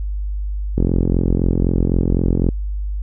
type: click train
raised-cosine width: 3 ms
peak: -4 dBFS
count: 76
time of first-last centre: 0.78-2.488 s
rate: 43.9 Hz
effects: added 50 Hz sine -20 dBFS peak until 3.02 s